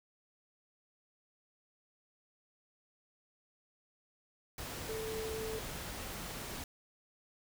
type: tone in noise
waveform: sine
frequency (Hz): 440.8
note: A4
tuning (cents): +3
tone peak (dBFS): -38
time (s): 4.89-5.59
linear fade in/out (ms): 2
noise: pink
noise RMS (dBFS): -43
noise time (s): 4.58-6.64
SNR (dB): +2
effects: none